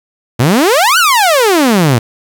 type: exponential two-way sweep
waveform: sawtooth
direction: up then down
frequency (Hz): 110 to 1524 to 110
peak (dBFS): -3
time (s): 0.39-1.99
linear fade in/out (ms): 10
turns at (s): 0.98
effects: 7-bit